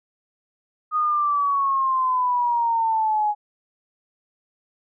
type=exponential sweep; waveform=sine; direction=down; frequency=1244.5 to 830.6 Hz; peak=-18 dBFS; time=0.91-3.35 s; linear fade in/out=50 ms; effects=none